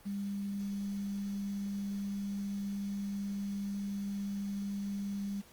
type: tone with quantisation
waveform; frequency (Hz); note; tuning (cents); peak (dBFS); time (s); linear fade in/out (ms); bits
sine; 200; G3; +35; -34; 0.05-5.42; 20; 9
effects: pink hiss -59 dBFS RMS until 5.52 s + Opus 32 kbps